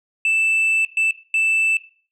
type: tone bursts at uneven times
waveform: sine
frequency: 2645 Hz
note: E7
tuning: 5 cents sharp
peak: -13 dBFS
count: 3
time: 0.25-0.85 / 0.97-1.11 / 1.34-1.77 s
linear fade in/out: 2 ms
effects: noise-tail reverb RT60 0.4 s tail -17 dB re dry + tanh soft clip ceiling -14 dBFS